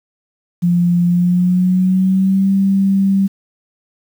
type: tone with pitch glide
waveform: sine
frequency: 174.61 to 194.86 Hz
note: F3 to G3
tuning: 0 to -10 cents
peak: -10 dBFS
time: 0.62-3.28 s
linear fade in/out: 20 ms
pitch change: +190 cents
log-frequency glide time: 1.06-2.5 s
effects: 7-bit